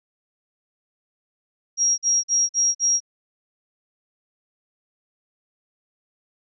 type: tone bursts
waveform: sine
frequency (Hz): 5640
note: F8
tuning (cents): +16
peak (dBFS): -16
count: 5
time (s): 1.77-3.004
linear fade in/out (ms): 50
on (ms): 210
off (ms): 46
effects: none